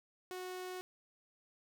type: tone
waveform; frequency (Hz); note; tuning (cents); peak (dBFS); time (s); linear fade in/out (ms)
sawtooth; 367.1; F#4; -14; -38; 0.31-0.81; 0
effects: none